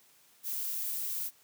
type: noise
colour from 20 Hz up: violet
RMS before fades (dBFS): -35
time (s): 0.43-1.31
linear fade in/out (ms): 50
effects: white hiss -63 dBFS RMS until 1.43 s + high-pass 100 Hz 12 dB/octave